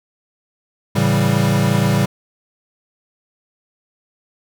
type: chord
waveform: square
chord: A dominant seventh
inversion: none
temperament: equal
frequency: 110 / 138.59 / 164.81 / 196 Hz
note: A2 / C#3 / E3 / G3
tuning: 0 / 0 / 0 / 0 cents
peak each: -20 / -19 / -22 / -19 dBFS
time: 0.95-2.06 s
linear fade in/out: 10 ms
effects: none